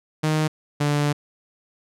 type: tone pair in turn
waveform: sawtooth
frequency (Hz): 155 / 146.3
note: D#3 / D3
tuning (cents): -6 / -6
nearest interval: minor second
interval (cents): 100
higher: first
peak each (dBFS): -15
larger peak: neither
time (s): 0.23-0.48 / 0.8-1.13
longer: second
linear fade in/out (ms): 10
effects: low-pass 10000 Hz 12 dB/octave